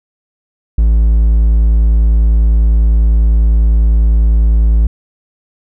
triangle tone, 55 Hz, A1, in tune, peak -4 dBFS, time 0.78-4.87 s, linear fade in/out 5 ms, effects none

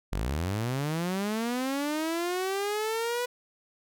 sawtooth linear sweep, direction up, 41.73 to 494.2 Hz, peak -24 dBFS, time 0.12-3.26 s, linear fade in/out 10 ms, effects none

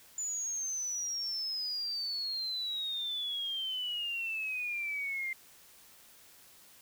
sine exponential sweep, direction down, 7040 to 2091 Hz, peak -33 dBFS, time 0.18-5.33 s, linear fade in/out 2 ms, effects white hiss -58 dBFS RMS until 6.81 s

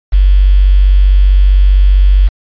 sine tone with quantisation, 47.69 Hz, G1, 47 cents flat, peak -3 dBFS, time 0.12-2.29 s, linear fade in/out 20 ms, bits 5, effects resampled to 11025 Hz

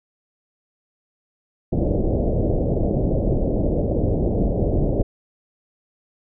pink low-pass noise, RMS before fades -20 dBFS, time 1.72-5.03 s, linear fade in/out 10 ms, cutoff 640 Hz, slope 48 dB/octave, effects none

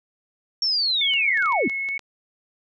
sine linear sweep, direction down, 5540 to 199.5 Hz, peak -19 dBFS, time 0.62-1.68 s, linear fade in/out 2 ms
sine tone with vibrato, 2198 Hz, C#7, 15 cents flat, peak -24 dBFS, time 1.01-1.98 s, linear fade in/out 5 ms, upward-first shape sine, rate 2.3 Hz, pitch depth 11 cents each way
clicks, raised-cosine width 0.2 ms, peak -22 dBFS, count 8, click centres 1.137 / 1.374 / 1.424 / 1.459 / 1.523 / 1.697 / 1.888 / 1.993 s
effects none

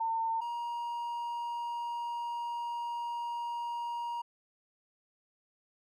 sine / triangle tone pair in turn, 905 / 946.1 Hz, A5 / A#5, +48 / +25 cents, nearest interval minor second, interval 77 cents, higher second, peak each -29 / -32 dBFS, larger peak first, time 0-0.41 / 0.41-4.22 s, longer second, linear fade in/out 10 ms, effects none

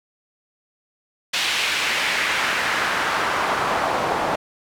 pink noise with band-pass filter sweep, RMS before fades -22 dBFS, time 1.33-4.36 s, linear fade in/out 10 ms, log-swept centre 3100 to 730 Hz, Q 1.3, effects none

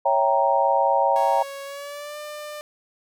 sine chord, C# diminished seventh, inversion none, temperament equal, 554.4 / 659.3 / 784 / 932.3 Hz, C#5 / E5 / G5 / Bb5, 0 / 0 / 0 / 0 cents, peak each -22 / -25 / -22 / -21 dBFS, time 0.05-1.43 s, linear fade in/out 10 ms
sawtooth tone with pitch glide, 554.4 to 597.6 Hz, C#5 to D5, 0 to +30 cents, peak -29 dBFS, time 1.16-2.61 s, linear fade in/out 0 ms, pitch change +130 cents, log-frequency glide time 1.64-2.18 s
effects none

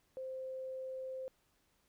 sine tone, 522 Hz, C5, 4 cents flat, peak -40 dBFS, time 0.17-1.28 s, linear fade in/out 0 ms, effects pink hiss -75 dBFS RMS until 1.88 s

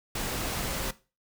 sine tone in noise, 540 Hz, C#5, 45 cents flat, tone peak -41 dBFS, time 0.69-0.9 s, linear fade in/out 5 ms, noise pink, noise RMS -32 dBFS, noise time 0.15-0.91 s, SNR -12 dB, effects noise-tail reverb RT60 0.3 s tail -17 dB re dry

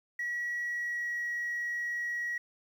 sine tone with pitch glide, 1924 to 1911.8 Hz, B6 to A#6, -46 to +43 cents, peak -30 dBFS, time 0.19-2.38 s, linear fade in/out 5 ms, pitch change -11 cents, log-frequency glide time 0.62-1.22 s, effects tanh soft clip ceiling -28 dBFS + 10-bit

